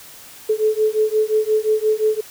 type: beating tone pair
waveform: sine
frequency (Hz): 429.3 / 435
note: A4 / A4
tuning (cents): -43 / -20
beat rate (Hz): 5.7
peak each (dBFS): -18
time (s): 0.49-2.21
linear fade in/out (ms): 10
effects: white hiss -41 dBFS RMS until 2.3 s